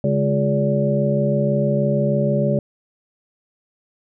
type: tone cluster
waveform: sine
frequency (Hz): 141.2 / 207.5 / 353.3 / 416.8 / 575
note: C#3 / G#3 / F4 / G#4 / D5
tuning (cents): +32 / -1 / +20 / +6 / -37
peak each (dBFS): -20 / -21 / -29 / -26 / -21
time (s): 0.04-2.59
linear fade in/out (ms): 2
effects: none